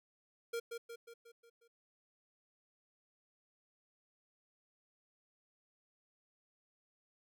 square tone with echo, 466.2 Hz, A#4, in tune, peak -37 dBFS, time 0.53-0.6 s, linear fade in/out 10 ms, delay 180 ms, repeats 6, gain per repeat -5 dB, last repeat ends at 1.68 s, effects none

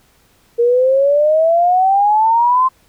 sine exponential sweep, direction up, 466.2 to 1050 Hz, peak -9 dBFS, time 0.58-2.69 s, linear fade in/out 20 ms, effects pink hiss -54 dBFS RMS until 2.88 s

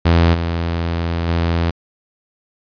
sawtooth tone with level steps, 84.2 Hz, E2, 37 cents sharp, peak -6 / -14 / -11 dBFS, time 0.05-1.71 s, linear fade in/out 10 ms, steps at 0.33 / 1.27 s, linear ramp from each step 20 ms, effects resampled to 11025 Hz

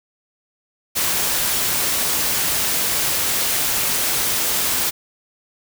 white noise, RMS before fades -20 dBFS, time 0.95-4.91 s, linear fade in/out 20 ms, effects none

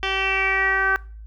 10% pulse tone with low-pass filter sweep, 385.5 Hz, G4, 29 cents flat, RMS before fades -21 dBFS, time 0.03-0.96 s, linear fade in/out 0 ms, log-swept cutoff 3400 to 1500 Hz, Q 5.6, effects noise-tail reverb RT60 0.4 s tail -22 dB re dry + added 54 Hz sine -36 dBFS peak until 1.26 s

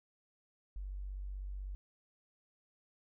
triangle tone with tanh clipping, 48.01 Hz, G1, 35 cents flat, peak -39 dBFS, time 0.76-1.75 s, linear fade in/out 0 ms, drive 3 dB, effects none

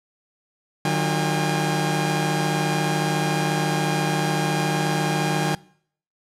sawtooth tone cluster, 152.7 / 186.8 / 354 / 810 Hz, D#3 / F#3 / F4 / G#5, -32 / +17 / +23 / -43 cents, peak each -19 / -23 / -27 / -22 dBFS, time 0.85-5.55 s, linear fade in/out 2 ms, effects noise-tail reverb RT60 0.6 s tail -23 dB re dry + low-pass 11000 Hz 12 dB/octave

